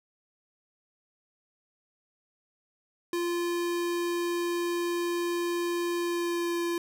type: tone with pitch glide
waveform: square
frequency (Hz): 346.4 to 342.8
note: F4 to F4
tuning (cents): -14 to -32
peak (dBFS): -28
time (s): 3.13-6.78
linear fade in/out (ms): 2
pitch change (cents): -18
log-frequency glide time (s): 5.97-6.64
effects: none